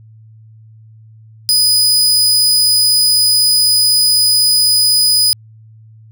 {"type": "tone", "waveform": "sawtooth", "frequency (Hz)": 4978, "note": "D#8", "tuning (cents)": 0, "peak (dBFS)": -6, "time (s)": [1.49, 5.33], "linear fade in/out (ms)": 0, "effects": ["added 110 Hz sine -38 dBFS peak until 6.11 s"]}